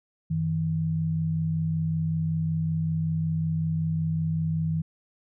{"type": "tone pair together", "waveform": "sine", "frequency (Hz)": [94.8, 160.13], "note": ["F#2", "E3"], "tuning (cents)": [43, -50], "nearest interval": "major sixth", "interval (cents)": 907, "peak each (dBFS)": [-32, -24], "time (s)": [0.3, 4.82], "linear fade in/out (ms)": 10, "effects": []}